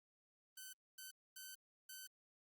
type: tone bursts at uneven times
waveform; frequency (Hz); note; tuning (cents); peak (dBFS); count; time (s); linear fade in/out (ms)
5% pulse; 1522; F#6; +48; -40; 4; 0.57-0.73 / 0.98-1.11 / 1.36-1.55 / 1.89-2.07; 5
effects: Opus 32 kbps